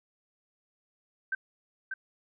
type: tone with echo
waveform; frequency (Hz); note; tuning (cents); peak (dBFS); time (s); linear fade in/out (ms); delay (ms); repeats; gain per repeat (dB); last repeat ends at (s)
sine; 1550; G6; -20; -27; 1.32-1.35; 5; 590; 1; -5; 1.94
effects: none